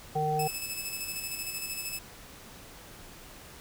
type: harmonic tone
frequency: 152.9 Hz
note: D#3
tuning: 30 cents flat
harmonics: 1 / 3 / 5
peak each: -32 / -32 / -28 dBFS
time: 0.15-0.48 s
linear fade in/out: 10 ms
type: tone with tremolo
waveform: 10% pulse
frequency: 2606 Hz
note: E7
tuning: 20 cents flat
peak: -24 dBFS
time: 0.39-1.99 s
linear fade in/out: 5 ms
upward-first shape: square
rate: 13 Hz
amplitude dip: 40%
effects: pink hiss -49 dBFS RMS until 3.6 s